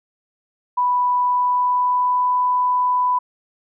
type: tone with pitch glide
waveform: sine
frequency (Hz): 987.8 to 995.2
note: B5 to B5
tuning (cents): 0 to +13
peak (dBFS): -15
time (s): 0.77-3.19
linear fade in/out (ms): 10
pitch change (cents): +13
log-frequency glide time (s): 1.16-2.34
effects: none